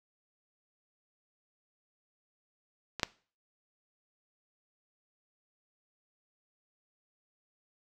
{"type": "clicks", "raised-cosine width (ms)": 0.2, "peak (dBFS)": [-19, -8], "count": 2, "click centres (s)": [2.997, 3.032], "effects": ["noise-tail reverb RT60 0.4 s tail -21 dB re dry"]}